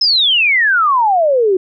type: exponential sweep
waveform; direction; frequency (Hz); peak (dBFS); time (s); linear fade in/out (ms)
sine; down; 5274 to 360; -9; 0.01-1.57; 5
effects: none